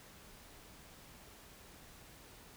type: silence
effects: pink hiss -57 dBFS RMS until 2.56 s